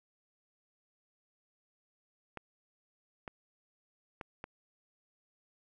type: clicks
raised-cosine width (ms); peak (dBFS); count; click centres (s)
0.5; -26; 4; 2.373 / 3.278 / 4.212 / 4.441
effects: none